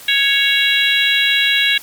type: harmonic tone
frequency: 554.4 Hz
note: C#5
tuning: in tune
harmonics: 3 / 4 / 5 / 6 / 7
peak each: -18 / -18 / -18 / -18 / -18 dBFS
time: 0.08-1.78 s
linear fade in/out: 5 ms
effects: white hiss -37 dBFS RMS until 1.82 s + MP3 96 kbps